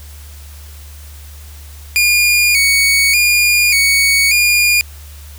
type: tone with vibrato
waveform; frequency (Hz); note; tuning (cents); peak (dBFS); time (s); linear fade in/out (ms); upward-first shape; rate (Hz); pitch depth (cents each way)
sawtooth; 2326; D7; -17; -6; 1.96-4.81; 0; square; 0.85; 72
effects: added 73 Hz sine -32 dBFS peak until 5.38 s + white hiss -41 dBFS RMS until 5.38 s